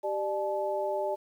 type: tone cluster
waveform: sine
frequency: 389.3 / 599 / 862 Hz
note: G4 / D5 / A5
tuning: -12 / +34 / -36 cents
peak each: -34 / -30 / -34 dBFS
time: 0.03-1.16 s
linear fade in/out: 20 ms
effects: 10-bit